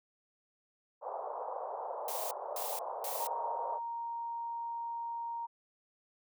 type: band-pass noise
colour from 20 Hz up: white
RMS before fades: -40 dBFS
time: 1.01-3.8 s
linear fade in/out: 50 ms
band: 480 to 1000 Hz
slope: 48 dB/octave
type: noise bursts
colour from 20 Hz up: blue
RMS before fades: -40 dBFS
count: 3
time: 2.08-3.27 s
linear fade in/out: 2 ms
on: 230 ms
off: 250 ms
type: tone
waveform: sine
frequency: 932.3 Hz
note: A#5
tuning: in tune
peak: -36 dBFS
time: 3.19-5.47 s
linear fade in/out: 20 ms
effects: none